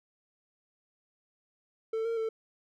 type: tone with pitch steps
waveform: triangle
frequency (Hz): 445.7 / 459.2 / 445.5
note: A4 / A#4 / A4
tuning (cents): +22 / -26 / +22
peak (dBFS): -27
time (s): 1.93-2.29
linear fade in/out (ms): 5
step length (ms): 120
effects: none